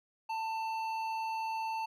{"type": "tone with hard clipping", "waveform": "sine", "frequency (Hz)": 891, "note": "A5", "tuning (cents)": 22, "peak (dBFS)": -35, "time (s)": [0.29, 1.86], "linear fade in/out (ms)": 10, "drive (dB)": 9, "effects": []}